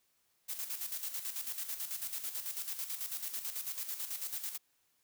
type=noise with tremolo; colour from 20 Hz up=blue; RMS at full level=-38 dBFS; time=0.48-4.58 s; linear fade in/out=20 ms; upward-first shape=square; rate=9.1 Hz; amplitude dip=60%; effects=white hiss -75 dBFS RMS until 5.03 s